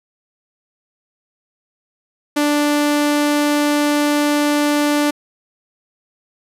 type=tone; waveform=sawtooth; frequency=293.7 Hz; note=D4; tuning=in tune; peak=-10 dBFS; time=2.36-5.11 s; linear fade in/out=10 ms; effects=resampled to 32000 Hz